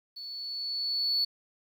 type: tone with level ramp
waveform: sine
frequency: 4435 Hz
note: C#8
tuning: in tune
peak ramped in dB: -39 to -22 dBFS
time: 0.16-1.25 s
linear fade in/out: 10 ms
effects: tanh soft clip ceiling -21 dBFS + 10-bit